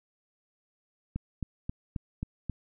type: click train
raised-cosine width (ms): 5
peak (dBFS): -20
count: 6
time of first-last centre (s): 1.16-2.497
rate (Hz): 3.74
effects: none